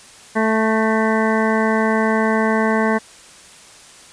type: harmonic tone with a mistuned harmonic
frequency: 220 Hz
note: A3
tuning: in tune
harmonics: 1 / 2 / 3 / 4 / 5 / 7 / 8 / 9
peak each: -18 / -21 / -23 / -24 / -25 / -26 / -27 / -28 dBFS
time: 0.35-2.99 s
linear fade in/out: 20 ms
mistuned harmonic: 8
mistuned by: +32 cents
effects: white hiss -43 dBFS RMS until 4.12 s + resampled to 22050 Hz